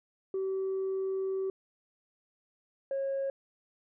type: tone pair in turn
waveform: sine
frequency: 383.1 / 545.3 Hz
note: G4 / C#5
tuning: -40 / -29 cents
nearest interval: tritone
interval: 611 cents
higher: second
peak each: -28 / -28 dBFS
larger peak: neither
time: 0.34-1.5 / 2.91-3.3 s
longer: first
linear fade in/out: 2 ms
effects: tanh soft clip ceiling -27 dBFS